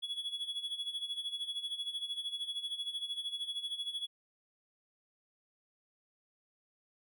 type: tone with tremolo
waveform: triangle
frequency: 3374 Hz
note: G#7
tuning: 27 cents sharp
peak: -32 dBFS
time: 0.02-4.07 s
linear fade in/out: 20 ms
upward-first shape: sine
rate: 13 Hz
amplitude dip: 75%
effects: none